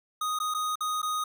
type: tone with dropouts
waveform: square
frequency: 1244.5 Hz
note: D#6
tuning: in tune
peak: -28 dBFS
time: 0.21-1.24 s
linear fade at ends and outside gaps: 5 ms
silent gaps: 0.389-0.4 / 0.54-0.546 / 0.756-0.806 / 1.018-1.028 s
effects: none